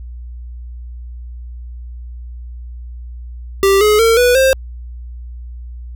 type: tone with pitch steps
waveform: square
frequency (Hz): 392 / 422.6 / 455.5 / 491 / 529.3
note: G4 / G#4 / A#4 / B4 / C5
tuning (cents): 0 / +30 / -40 / -10 / +20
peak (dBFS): -9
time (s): 3.63-4.53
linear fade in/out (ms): 0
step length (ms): 180
effects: added 60 Hz sine -27 dBFS peak until 5.95 s